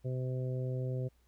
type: harmonic tone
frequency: 128.3 Hz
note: C3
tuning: 34 cents flat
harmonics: 1 / 2 / 3 / 4 / 5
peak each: -33 / -47 / -43 / -43 / -51 dBFS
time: 0.04-1.09 s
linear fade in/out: 20 ms
effects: added 60 Hz sine -66 dBFS peak until 1.27 s + pink hiss -74 dBFS RMS until 1.27 s